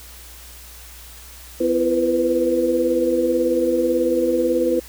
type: tone cluster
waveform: sine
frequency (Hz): 252.5 / 337.5 / 483.8 / 502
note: B3 / E4 / B4 / B4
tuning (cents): +39 / +41 / -36 / +28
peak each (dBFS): -25 / -20 / -27 / -19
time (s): 1.6-4.8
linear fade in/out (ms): 10
effects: added 60 Hz sine -42 dBFS peak until 4.88 s + white hiss -42 dBFS RMS until 4.88 s